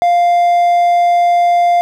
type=tone; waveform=triangle; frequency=698.5 Hz; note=F5; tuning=in tune; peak=-6 dBFS; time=0.02-1.81 s; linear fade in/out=0 ms; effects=8-bit